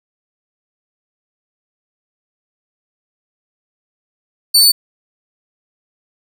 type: tone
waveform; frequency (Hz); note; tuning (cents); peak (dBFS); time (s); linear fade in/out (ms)
sawtooth; 4503; C#8; +26; -4; 4.54-4.72; 10
effects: 7-bit